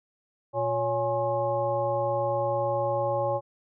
harmonic tone with a mistuned harmonic, 118.9 Hz, A#2, 35 cents sharp, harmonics 1 / 3 / 5 / 7 / 9, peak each -34 / -36 / -26 / -30 / -35 dBFS, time 0.53-3.41 s, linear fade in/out 50 ms, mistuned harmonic 5, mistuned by -100 cents, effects none

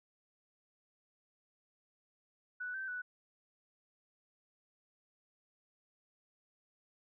sine tone with pitch steps, 1482 / 1551 / 1482 Hz, F#6 / G6 / F#6, +2 / -19 / +2 cents, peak -38 dBFS, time 2.6-3.02 s, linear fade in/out 10 ms, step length 140 ms, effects none

